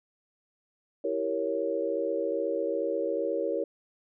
sine chord, E diminished seventh, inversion none, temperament equal, 329.6 / 392 / 466.2 / 554.4 Hz, E4 / G4 / Bb4 / Db5, 0 / 0 / 0 / 0 cents, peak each -34 / -34 / -31 / -31 dBFS, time 1.04-3.64 s, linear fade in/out 5 ms, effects none

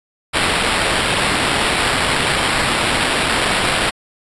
white noise with sample-and-hold, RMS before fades -17 dBFS, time 0.33-3.91 s, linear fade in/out 20 ms, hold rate 6300 Hz, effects resampled to 24000 Hz

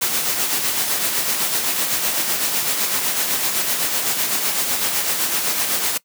white noise with tremolo, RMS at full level -19 dBFS, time 0.01-5.98 s, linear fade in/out 10 ms, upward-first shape sine, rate 7.9 Hz, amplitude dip 40%, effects noise-tail reverb RT60 0.1 s tail -21 dB re dry + high-pass 150 Hz 12 dB/octave

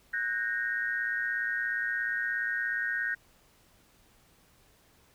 sine tone cluster, 1486 / 1603 / 1855 Hz, F#6 / G6 / A#6, +7 / +38 / -9 cents, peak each -34 / -33 / -32 dBFS, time 0.13-3.15 s, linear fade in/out 10 ms, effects pink hiss -63 dBFS RMS until 5.14 s

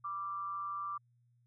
sine tone with amplitude modulation, 1174.7 Hz, D6, in tune, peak -34 dBFS, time 0.04-0.98 s, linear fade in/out 10 ms, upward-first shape sine, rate 182 Hz, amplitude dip 50%, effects added 120 Hz sine -67 dBFS peak until 1.46 s

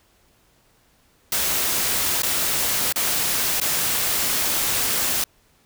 white noise with dropouts, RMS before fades -22 dBFS, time 1.32-5.24 s, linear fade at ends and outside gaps 2 ms, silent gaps 2.221-2.232 / 2.925-2.959 / 3.601-3.614 s, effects pink hiss -60 dBFS RMS until 5.65 s

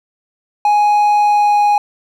triangle tone with pitch glide, 832 to 827.2 Hz, G#5 to G#5, +3 to -7 cents, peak -7 dBFS, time 0.65-1.78 s, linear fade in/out 2 ms, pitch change -10 cents, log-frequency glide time 1.17-1.62 s, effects none

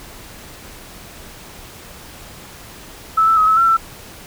sine tone with pitch steps, 1309 / 1322 / 1271 / 1298 / 1353 / 1334 Hz, E6 / E6 / D#6 / E6 / E6 / E6, -13 / +5 / +36 / -27 / +45 / +20 cents, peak -10 dBFS, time 3.17-3.77 s, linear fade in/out 10 ms, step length 100 ms, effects pink hiss -38 dBFS RMS until 4.26 s

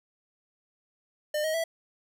square tone with pitch steps, 603 / 629.7 / 657.6 Hz, D5 / D#5 / E5, +46 / +21 / -4 cents, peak -27 dBFS, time 1.34-1.64 s, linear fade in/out 5 ms, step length 100 ms, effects none

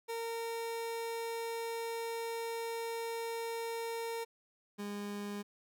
30% pulse tone pair in turn, 460 / 204.4 Hz, A#4 / G#3, -23 / -27 cents, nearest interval octave + major second, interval 1404 cents, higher first, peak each -34 / -36 dBFS, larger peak first, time 0.08-4.25 / 4.78-5.43 s, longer first, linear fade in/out 20 ms, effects none

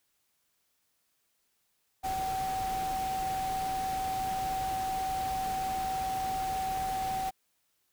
sine tone in noise, 762 Hz, G5, 49 cents flat, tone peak -30 dBFS, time 2.03-7.31 s, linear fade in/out 20 ms, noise pink, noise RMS -41 dBFS, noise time 2.03-7.31 s, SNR +8 dB, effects white hiss -75 dBFS RMS until 7.92 s

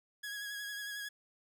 sawtooth tone with vibrato, 1661.2 Hz, G#6, in tune, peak -36 dBFS, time 0.23-1.09 s, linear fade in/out 10 ms, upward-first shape sine, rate 11 Hz, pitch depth 26 cents each way, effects none

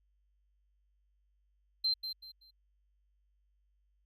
triangle tone with echo, 4125 Hz, C8, 25 cents flat, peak -24 dBFS, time 1.84-1.94 s, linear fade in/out 10 ms, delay 190 ms, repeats 3, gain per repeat -11 dB, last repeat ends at 2.51 s, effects tanh soft clip ceiling -26 dBFS + added 50 Hz sine -70 dBFS peak until 4.05 s

